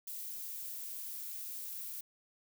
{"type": "noise with high-pass filter sweep", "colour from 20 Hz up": "violet", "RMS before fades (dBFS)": -43, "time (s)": [0.07, 2.01], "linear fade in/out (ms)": 5, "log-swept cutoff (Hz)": [2300, 220], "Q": 0.78, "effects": []}